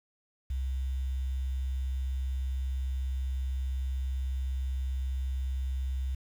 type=tone with quantisation; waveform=sine; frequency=65.41 Hz; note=C2; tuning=in tune; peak=-29 dBFS; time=0.5-6.15 s; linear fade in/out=5 ms; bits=9; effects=none